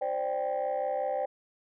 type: chord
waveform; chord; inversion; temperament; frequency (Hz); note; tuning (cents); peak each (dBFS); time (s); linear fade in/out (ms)
sine; C suspended second; none; just; 523.3 / 588.7 / 784.9; C5 / D5 / G5; 0 / +4 / +2; -31; 0.01-1.26; 10
effects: tanh soft clip ceiling -23 dBFS